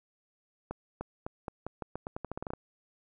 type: accelerating click train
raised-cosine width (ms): 1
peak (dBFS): -22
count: 16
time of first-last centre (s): 0.71-2.535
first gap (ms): 300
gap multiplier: 0.85
effects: none